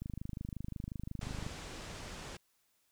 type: click train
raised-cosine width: 5 ms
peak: -28 dBFS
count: 38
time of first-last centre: 0.02-1.465 s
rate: 25.6 Hz
type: low-pass noise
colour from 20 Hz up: pink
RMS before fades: -46 dBFS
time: 1.21-2.37 s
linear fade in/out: 5 ms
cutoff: 8200 Hz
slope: 24 dB/octave
effects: white hiss -75 dBFS RMS until 2.91 s